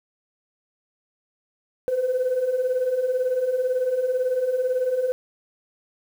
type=beating tone pair; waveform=sine; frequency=493.1 / 511.1 Hz; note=B4 / C5; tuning=-3 / -41 cents; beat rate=18 Hz; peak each=-26 / -20 dBFS; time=1.88-5.12 s; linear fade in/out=0 ms; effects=tanh soft clip ceiling -16 dBFS + 8-bit